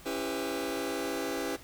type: chord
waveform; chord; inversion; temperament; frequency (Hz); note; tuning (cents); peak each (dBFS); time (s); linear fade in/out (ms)
sawtooth; C# half-diminished seventh; none; just; 277.2 / 332.6 / 399.1 / 498.9; C#4 / E4 / G4 / B4; 0 / +16 / +31 / +17; -33; 0.05-1.57; 20
effects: pink hiss -52 dBFS RMS until 1.63 s